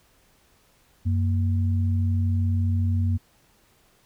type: tone pair together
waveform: sine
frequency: 92.62 / 233.1 Hz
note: F#2 / A#3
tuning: +2 / 0 cents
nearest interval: octave + major third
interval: 1598 cents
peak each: -20 / -30 dBFS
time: 1.05-3.18 s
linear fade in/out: 20 ms
effects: pink hiss -61 dBFS RMS until 4.05 s